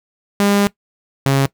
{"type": "tone pair in turn", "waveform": "sawtooth", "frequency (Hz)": [202, 136.82], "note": ["G#3", "C#3"], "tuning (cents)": [-48, -22], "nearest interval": "perfect fifth", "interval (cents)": 674, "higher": "first", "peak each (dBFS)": -8, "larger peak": "neither", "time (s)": [[0.4, 0.67], [1.26, 1.46]], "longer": "first", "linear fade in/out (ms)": 0, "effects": ["noise-tail reverb RT60 0.1 s tail -20 dB re dry"]}